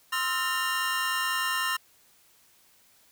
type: tone cluster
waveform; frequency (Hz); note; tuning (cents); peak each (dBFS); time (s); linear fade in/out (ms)
square; 1045 / 1292 / 1382 / 1818 / 2812; C6 / E6 / F6 / A#6 / F7; -2 / -35 / -19 / -44 / +11; -33 / -35 / -37 / -31 / -34; 0.12-1.77; 10
effects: white hiss -61 dBFS RMS until 3.11 s